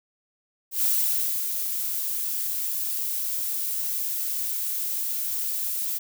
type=noise with ADSR envelope; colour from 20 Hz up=violet; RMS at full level=-22 dBFS; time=0.71-5.99 s; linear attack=120 ms; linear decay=610 ms; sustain=-6 dB; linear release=18 ms; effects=none